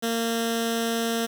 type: tone with notch filter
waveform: 10% pulse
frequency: 229.7 Hz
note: A#3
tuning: 25 cents flat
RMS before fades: -26 dBFS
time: 0.02-1.27 s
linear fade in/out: 20 ms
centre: 1000 Hz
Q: 1.1
effects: 8-bit